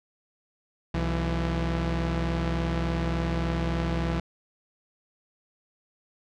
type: tone pair together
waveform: sawtooth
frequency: 63.44 / 166.9 Hz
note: B1 / E3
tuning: +47 / +22 cents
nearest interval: octave + perfect fourth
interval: 1675 cents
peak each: -24 dBFS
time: 0.94-4.2 s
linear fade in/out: 5 ms
effects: low-pass 4000 Hz 12 dB/octave